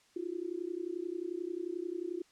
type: tone with amplitude modulation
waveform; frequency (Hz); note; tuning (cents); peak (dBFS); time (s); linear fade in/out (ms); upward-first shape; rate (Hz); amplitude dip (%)
sine; 349.2; F4; 0; -31; 0.16-2.22; 5; sine; 31.3; 95
effects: white hiss -66 dBFS RMS until 2.31 s + low-pass 7000 Hz 12 dB/octave